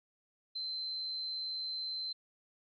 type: tone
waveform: sine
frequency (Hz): 4089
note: C8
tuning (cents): -41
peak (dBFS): -36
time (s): 0.55-2.13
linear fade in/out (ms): 10
effects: none